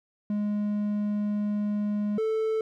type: tone pair in turn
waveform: triangle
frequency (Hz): 207.7 / 440.1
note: G#3 / A4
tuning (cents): 0 / 0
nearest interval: octave + minor second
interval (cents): 1300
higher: second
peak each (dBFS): -23 / -22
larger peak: second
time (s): 0.3-2.18 / 2.18-2.61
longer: first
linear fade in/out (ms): 2
effects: none